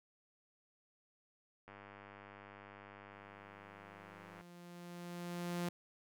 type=click train; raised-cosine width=0.5 ms; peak=-38 dBFS; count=274; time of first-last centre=1.68-4.41 s; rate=100 Hz
type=tone with exponential growth; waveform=sawtooth; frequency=174.6 Hz; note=F3; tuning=in tune; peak=-32 dBFS; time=3.11-5.69 s; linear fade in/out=5 ms; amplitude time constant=560 ms
effects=none